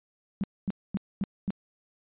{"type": "tone bursts", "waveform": "sine", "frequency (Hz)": 196, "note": "G3", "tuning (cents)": 0, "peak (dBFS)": -25, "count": 5, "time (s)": [0.41, 1.505], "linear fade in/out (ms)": 0, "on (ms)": 27, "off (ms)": 240, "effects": ["resampled to 8000 Hz"]}